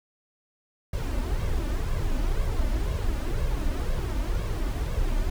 brown noise with flanger, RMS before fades -26 dBFS, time 0.93-5.3 s, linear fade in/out 5 ms, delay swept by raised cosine 1.8 to 3.4 ms, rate 2 Hz, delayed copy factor +0.6, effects none

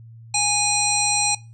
harmonic tone, 824 Hz, G#5, 14 cents flat, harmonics 1 / 3 / 5 / 7 / 9 / 10, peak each -25 / -25 / -25 / -25 / -25 / -25 dBFS, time 0.34-1.35 s, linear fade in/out 5 ms, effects noise-tail reverb RT60 0.3 s tail -22 dB re dry + added 114 Hz sine -40 dBFS peak until 1.53 s

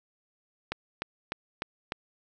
click train, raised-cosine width 0.3 ms, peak -15 dBFS, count 5, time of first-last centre 0.72-1.921 s, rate 3.33 Hz, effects none

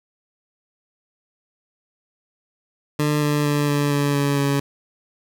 20% pulse tone with pitch steps, 149.1 / 147.64 / 146.2 / 144.77 / 143.36 / 141.96 / 140.57 Hz, D3 / D3 / D3 / D3 / D3 / C#3 / C#3, +27 / +9 / -7 / -24 / -41 / +42 / +25 cents, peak -13 dBFS, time 2.99-4.6 s, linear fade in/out 5 ms, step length 230 ms, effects none

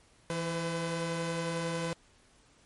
sawtooth tone pair together, 165.3 / 506.9 Hz, E3 / B4, +5 / +45 cents, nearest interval octave + perfect fifth, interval 1940 cents, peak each -30 / -31 dBFS, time 0.3-1.93 s, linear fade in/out 0 ms, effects pink hiss -63 dBFS RMS until 2.65 s + MP3 48 kbps

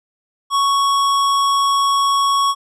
square tone, 1111 Hz, C#6, 4 cents sharp, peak -14 dBFS, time 0.5-2.55 s, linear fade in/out 50 ms, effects low-pass 9000 Hz 12 dB/octave

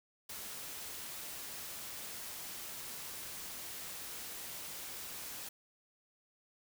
white noise, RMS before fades -45 dBFS, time 0.29-5.49 s, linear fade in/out 5 ms, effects none

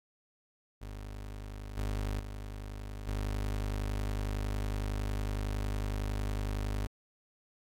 30% pulse tone with level steps, 50.9 Hz, G#1, 34 cents flat, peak -38 / -29 / -37 / -29 dBFS, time 0.81-6.87 s, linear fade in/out 10 ms, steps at 1.77 / 2.19 / 3.07 s, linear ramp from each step 10 ms, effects AAC 64 kbps

